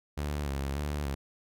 sawtooth tone with vibrato, 71.1 Hz, C#2, 45 cents sharp, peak -27 dBFS, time 0.17-1.15 s, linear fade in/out 10 ms, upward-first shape square, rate 1.7 Hz, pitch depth 55 cents each way, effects none

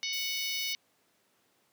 harmonic tone, 740 Hz, F#5, in tune, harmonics 3 / 4 / 5 / 6 / 7 / 8, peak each -37 / -38 / -39 / -40 / -40 / -41 dBFS, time 0.03-0.75 s, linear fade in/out 0 ms
violet noise, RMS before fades -42 dBFS, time 0.13-0.73 s, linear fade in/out 0 ms
effects pink hiss -70 dBFS RMS until 1.72 s + high-pass 200 Hz 12 dB/octave

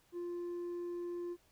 triangle tone with hard clipping, 349.2 Hz, F4, in tune, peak -37 dBFS, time 0.12-1.37 s, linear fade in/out 50 ms, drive 1 dB, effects pink hiss -70 dBFS RMS until 1.51 s

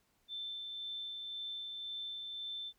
sine tone with tremolo, 3544 Hz, A7, 12 cents sharp, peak -39 dBFS, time 0.28-2.73 s, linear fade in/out 50 ms, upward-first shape sine, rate 1.9 Hz, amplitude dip 25%, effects pink hiss -75 dBFS RMS until 2.78 s

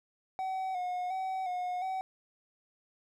triangle tone with vibrato, 740 Hz, F#5, in tune, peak -30 dBFS, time 0.39-2.01 s, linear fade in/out 0 ms, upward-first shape square, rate 1.4 Hz, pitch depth 41 cents each way, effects none

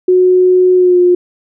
sine tone with pitch glide, 366.2 to 356.6 Hz, F#4 to F4, -18 to +36 cents, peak -5 dBFS, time 0.08-1.15 s, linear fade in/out 5 ms, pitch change -46 cents, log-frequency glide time 0.75-0.99 s, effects none

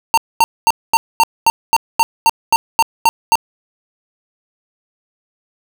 square tone bursts, 913 Hz, A#5, 36 cents flat, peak -8 dBFS, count 13, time 0.14-3.355 s, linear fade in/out 0 ms, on 35 ms, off 230 ms, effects none

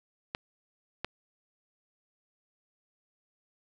clicks, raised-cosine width 0.3 ms, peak -16 dBFS, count 2, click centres 0.349 / 1.046 s, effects none

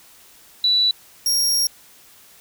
sine / sawtooth tone pair in turn, 3951 / 5588 Hz, B7 / F8, 0 / 0 cents, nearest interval tritone, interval 600 cents, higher second, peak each -14 dBFS, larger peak neither, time 0.64-0.91 / 1.26-1.67 s, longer second, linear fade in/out 2 ms, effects white hiss -49 dBFS RMS until 2.4 s

